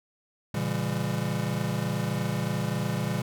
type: chord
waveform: square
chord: A# diminished seventh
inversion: none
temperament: just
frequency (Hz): 116.54 / 139.85 / 167.82 / 201.4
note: A#2 / C#3 / E3 / G3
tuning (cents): 0 / +16 / +31 / +47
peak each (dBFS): -33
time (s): 0.54-3.22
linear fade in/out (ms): 5
effects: none